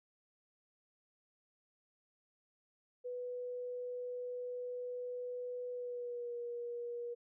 sine tone with pitch glide, 493.9 to 477.6 Hz, B4 to A#4, 0 to +42 cents, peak -39 dBFS, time 3.04-7.15 s, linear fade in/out 20 ms, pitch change -58 cents, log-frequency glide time 5.71-6.35 s, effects none

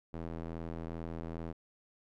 square tone with band-pass filter, 41.2 Hz, E1, in tune, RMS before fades -41 dBFS, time 0.13-1.53 s, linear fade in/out 10 ms, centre 350 Hz, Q 0.57, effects none

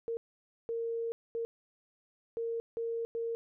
sine tone bursts at uneven times, 461 Hz, A#4, 19 cents flat, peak -32 dBFS, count 6, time 0.08-0.17 / 0.69-1.12 / 1.35-1.45 / 2.37-2.6 / 2.77-3.05 / 3.15-3.35 s, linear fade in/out 0 ms, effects none

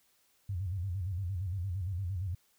sine tone with vibrato, 92.5 Hz, F#2, in tune, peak -32 dBFS, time 0.49-2.35 s, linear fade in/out 5 ms, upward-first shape square, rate 8.7 Hz, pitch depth 120 cents each way, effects white hiss -70 dBFS RMS until 2.58 s

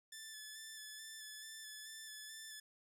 10% pulse tone with vibrato, 1745 Hz, A6, 15 cents flat, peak -40 dBFS, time 0.12-2.6 s, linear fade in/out 5 ms, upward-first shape square, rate 2.3 Hz, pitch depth 19 cents each way, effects none

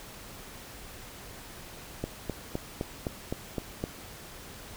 click train, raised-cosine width 2 ms, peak -17 dBFS, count 8, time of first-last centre 2.04-3.839 s, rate 3.89 Hz, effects pink hiss -46 dBFS RMS until 4.76 s

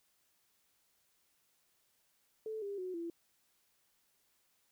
sine tone with pitch steps, 437.7 / 401.4 / 368.1 / 337.5 Hz, A4 / G4 / F#4 / E4, -9 / +41 / -9 / +41 cents, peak -38 dBFS, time 2.46-3.1 s, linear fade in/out 2 ms, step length 160 ms, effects white hiss -75 dBFS RMS until 4.71 s

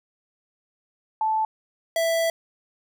sine / square tone pair in turn, 875 / 660.9 Hz, A5 / E5, -10 / +4 cents, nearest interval perfect fourth, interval 486 cents, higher first, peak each -20 / -21 dBFS, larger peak first, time 1.21-1.45 / 1.96-2.3 s, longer second, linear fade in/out 2 ms, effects none

